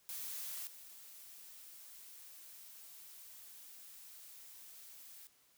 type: noise with level steps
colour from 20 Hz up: blue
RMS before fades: -44 / -55 dBFS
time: 0.09-5.27 s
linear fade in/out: 0 ms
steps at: 0.67 s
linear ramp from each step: 2 ms
effects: white hiss -70 dBFS RMS until 5.57 s